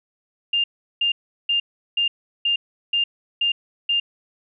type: tone bursts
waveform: sine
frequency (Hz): 2804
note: F7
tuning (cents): +6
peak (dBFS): -17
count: 8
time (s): 0.53-4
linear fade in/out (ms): 5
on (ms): 110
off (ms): 370
effects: none